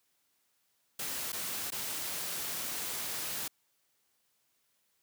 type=noise with dropouts; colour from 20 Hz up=white; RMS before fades=-37 dBFS; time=0.99-3.48 s; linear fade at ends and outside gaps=5 ms; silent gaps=1.321-1.328 / 1.705-1.72 s; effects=white hiss -75 dBFS RMS until 5.02 s + high-pass 80 Hz 12 dB/octave